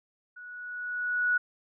sine tone with level ramp, 1467 Hz, F#6, 15 cents flat, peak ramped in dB -43 to -21 dBFS, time 0.36-1.38 s, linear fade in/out 10 ms, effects none

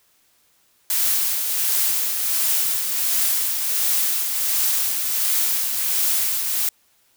blue noise with tremolo, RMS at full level -19 dBFS, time 0.9-6.69 s, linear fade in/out 2 ms, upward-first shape triangle, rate 1.4 Hz, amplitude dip 45%, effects white hiss -61 dBFS RMS until 7.16 s

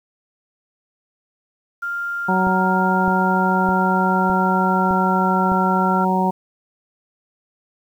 sine tone with pitch glide, 1396.9 to 1368.2 Hz, F6 to F6, 0 to -36 cents, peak -22 dBFS, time 1.82-6.05 s, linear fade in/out 10 ms, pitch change -36 cents, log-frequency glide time 3.02-5.42 s
harmonic tone, 186.6 Hz, F#3, 15 cents sharp, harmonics 1 / 2 / 3 / 4 / 5, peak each -19 / -25 / -28 / -23 / -20 dBFS, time 2.28-6.31 s, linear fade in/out 10 ms
click train, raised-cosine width 3 ms, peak -16 dBFS, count 6, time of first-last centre 2.47-5.519 s, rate 1.64 Hz
effects 8-bit

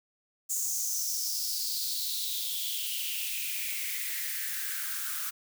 blue noise with high-pass filter sweep, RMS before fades -33 dBFS, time 0.49-5.31 s, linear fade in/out 20 ms, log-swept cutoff 7000 to 1300 Hz, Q 5.4, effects none

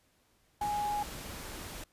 sine tone in noise, 830.6 Hz, G#5, in tune, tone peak -30 dBFS, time 0.61-1.03 s, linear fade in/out 5 ms, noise pink, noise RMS -43 dBFS, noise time 0.61-1.84 s, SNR +10 dB, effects pink hiss -70 dBFS RMS until 1.92 s + resampled to 32000 Hz

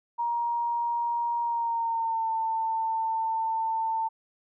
sine tone with pitch glide, 943 to 895.2 Hz, A#5 to A5, +20 to +30 cents, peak -25 dBFS, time 0.18-4.09 s, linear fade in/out 20 ms, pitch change -90 cents, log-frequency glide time 1.42-2.3 s, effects none

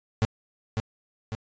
35% pulse tone with echo, 110 Hz, A2, in tune, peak -18 dBFS, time 0.22-0.25 s, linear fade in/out 0 ms, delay 550 ms, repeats 2, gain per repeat -5 dB, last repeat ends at 1.35 s, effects resampled to 16000 Hz

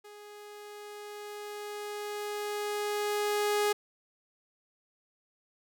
sawtooth tone with level ramp, 415.3 Hz, G#4, in tune, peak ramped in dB -44 to -21 dBFS, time 0.04-3.73 s, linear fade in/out 10 ms, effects none

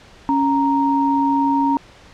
sine tone pair together, 277.2 / 932.3 Hz, C#4 / A#5, 0 / 0 cents, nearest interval octave + major sixth, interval 2100 cents, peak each -17 dBFS, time 0.29-1.77 s, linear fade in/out 0 ms, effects pink hiss -45 dBFS RMS until 2.13 s + low-pass 5000 Hz 12 dB/octave

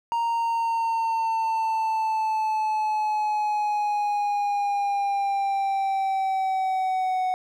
triangle linear sweep, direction down, 932.3 to 740 Hz, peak -20 dBFS, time 0.12-7.34 s, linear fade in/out 0 ms, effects none

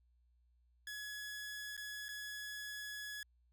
sawtooth tone with dropouts, 1689 Hz, G#6, 29 cents sharp, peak -40 dBFS, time 0.87-3.23 s, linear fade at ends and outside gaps 2 ms, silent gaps 1.767-1.776 / 2.084-2.089 s, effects added 60 Hz sine -69 dBFS peak until 3.52 s

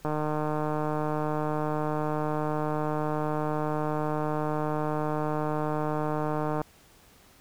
click train, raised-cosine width 1 ms, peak -16 dBFS, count 999, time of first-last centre 0.05-6.616 s, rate 152 Hz, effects pink hiss -57 dBFS RMS until 7.4 s

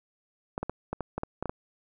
clicks, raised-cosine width 1 ms, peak -17 dBFS, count 10, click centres 0.579 / 0.63 / 0.696 / 0.93 / 1.007 / 1.18 / 1.234 / 1.426 / 1.457 / 1.495 s, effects none

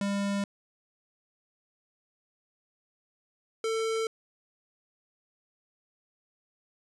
square tone pair in turn, 200 / 446.9 Hz, G3 / A4, +35 / +27 cents, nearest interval octave + major second, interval 1392 cents, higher second, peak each -28 dBFS, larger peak neither, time 0.01-0.44 / 3.64-4.07 s, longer neither, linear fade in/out 2 ms, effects resampled to 22050 Hz

